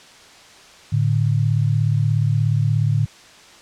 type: tone pair together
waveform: sine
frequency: 110 / 146.83 Hz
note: A2 / D3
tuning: 0 / 0 cents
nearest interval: perfect fourth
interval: 500 cents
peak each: -17 / -19 dBFS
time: 0.92-3.06 s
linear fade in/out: 10 ms
effects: white hiss -45 dBFS RMS until 3.61 s + low-pass 6000 Hz 12 dB/octave